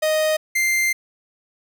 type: tone pair in turn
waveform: 45% pulse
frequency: 622.3 / 2093 Hz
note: D#5 / C7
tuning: 0 / 0 cents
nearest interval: octave + major sixth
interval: 2100 cents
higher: second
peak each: -17 dBFS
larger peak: neither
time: 0.02-0.37 / 0.55-0.93 s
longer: second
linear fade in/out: 10 ms
effects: none